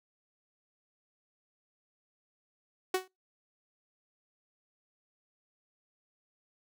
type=tone with exponential decay; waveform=sawtooth; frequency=372.7 Hz; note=F#4; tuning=13 cents sharp; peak=-20 dBFS; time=2.94-3.08 s; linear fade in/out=5 ms; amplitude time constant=30 ms; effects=noise-tail reverb RT60 0.2 s tail -23 dB re dry